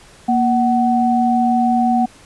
sine tone pair together, 235.9 / 749 Hz, A#3 / F#5, +21 / +21 cents, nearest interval octave + minor sixth, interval 2000 cents, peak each -15 dBFS, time 0.28-2.06 s, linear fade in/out 10 ms, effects pink hiss -45 dBFS RMS until 2.25 s + resampled to 24000 Hz

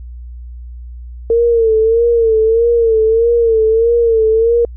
sine tone with vibrato, 455.1 Hz, A#4, 42 cents flat, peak -8 dBFS, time 1.3-4.65 s, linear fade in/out 2 ms, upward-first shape sine, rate 1.6 Hz, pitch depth 64 cents each way, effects added 60 Hz sine -27 dBFS peak until 4.76 s

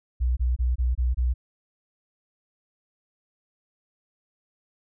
sine tone bursts, 61.8 Hz, B1, 2 cents sharp, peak -19 dBFS, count 6, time 0.2-1.34 s, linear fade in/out 20 ms, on 170 ms, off 24 ms, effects tanh soft clip ceiling -15 dBFS

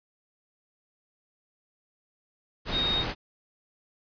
sine tone in noise, 3729 Hz, A#7, in tune, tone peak -25 dBFS, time 2.71-3.05 s, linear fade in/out 50 ms, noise pink, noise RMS -31 dBFS, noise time 2.65-3.15 s, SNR +3 dB, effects resampled to 11025 Hz

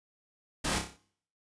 pink noise with echo, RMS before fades -31 dBFS, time 0.64-0.79 s, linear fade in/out 10 ms, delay 30 ms, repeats 6, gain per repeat -5 dB, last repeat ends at 0.97 s, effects noise-tail reverb RT60 0.6 s tail -21 dB re dry + resampled to 22050 Hz

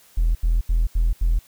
triangle tone bursts, 41.22 Hz, E1, 1 cent sharp, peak -12 dBFS, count 5, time 0.17-1.39 s, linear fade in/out 10 ms, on 180 ms, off 80 ms, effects tanh soft clip ceiling -12 dBFS + white hiss -53 dBFS RMS until 1.47 s

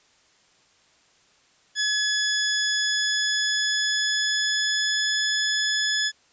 15% pulse tone with pitch glide, 1700 to 1711.8 Hz, G#6 to A6, +40 to -48 cents, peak -15 dBFS, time 1.75-6.12 s, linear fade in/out 50 ms, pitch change +12 cents, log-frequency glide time 2.76-5.19 s, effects white hiss -60 dBFS RMS until 6.32 s + resampled to 16000 Hz

